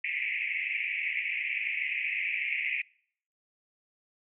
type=band-pass noise; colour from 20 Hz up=white; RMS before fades=-32 dBFS; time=0.04-2.82 s; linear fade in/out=5 ms; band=2000 to 2600 Hz; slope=96 dB/octave; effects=noise-tail reverb RT60 0.6 s tail -25 dB re dry